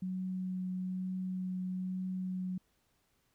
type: tone with vibrato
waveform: sine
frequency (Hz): 185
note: F#3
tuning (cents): 0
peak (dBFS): -34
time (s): 0.02-2.58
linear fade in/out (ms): 5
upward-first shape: triangle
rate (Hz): 1.1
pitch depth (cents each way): 10
effects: pink hiss -75 dBFS RMS until 3.34 s